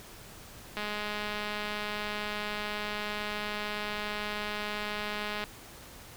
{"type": "click train", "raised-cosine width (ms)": 0.3, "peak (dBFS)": -19, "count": 977, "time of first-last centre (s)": [0.77, 5.44], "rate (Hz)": 209, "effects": ["pink hiss -49 dBFS RMS until 6.16 s"]}